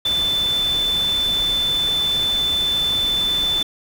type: tone in noise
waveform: sine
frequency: 3520 Hz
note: A7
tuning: in tune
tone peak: -17 dBFS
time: 0.05-3.63 s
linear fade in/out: 5 ms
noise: pink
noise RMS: -31 dBFS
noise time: 0.05-3.63 s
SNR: +11 dB
effects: none